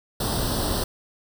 pink noise with comb filter, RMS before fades -25 dBFS, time 0.2-0.84 s, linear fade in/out 5 ms, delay 0.22 ms, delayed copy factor +0.85, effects none

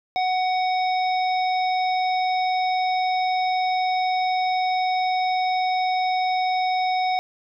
harmonic tone with a mistuned harmonic, 748 Hz, F#5, 19 cents sharp, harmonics 1 / 3 / 5 / 7, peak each -20 / -30 / -34 / -37 dBFS, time 0.16-7.19 s, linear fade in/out 0 ms, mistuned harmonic 1, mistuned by -19 cents, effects none

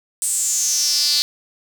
sawtooth tone with high-pass filter sweep, 293.7 Hz, D4, in tune, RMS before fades -19 dBFS, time 0.22-1.22 s, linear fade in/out 0 ms, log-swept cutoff 8600 to 4300 Hz, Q 6.5, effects none

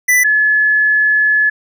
square / sine tone pair in turn, 1988 / 1712.5 Hz, B6 / A6, +11 / -47 cents, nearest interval minor third, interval 258 cents, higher first, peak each -9 / -9 dBFS, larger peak neither, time 0.08-0.24 / 0.24-1.5 s, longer second, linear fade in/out 10 ms, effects none

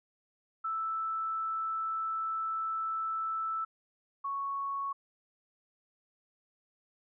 sine tone pair in turn, 1318.5 / 1108.7 Hz, E6 / C#6, 0 / 0 cents, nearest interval minor third, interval 300 cents, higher first, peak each -31 / -32 dBFS, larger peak first, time 0.64-3.65 / 4.24-4.93 s, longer first, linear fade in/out 10 ms, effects none

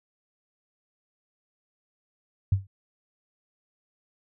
sine tone with exponential decay, 97 Hz, G2, 18 cents flat, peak -15 dBFS, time 2.52-2.67 s, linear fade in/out 5 ms, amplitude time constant 32 ms, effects none

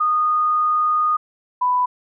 sine tone pair in turn, 1232 / 993.8 Hz, D#6 / B5, -17 / +11 cents, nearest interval major third, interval 372 cents, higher first, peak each -15 / -15 dBFS, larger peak neither, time 0-1.17 / 1.61-1.86 s, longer first, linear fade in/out 10 ms, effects none

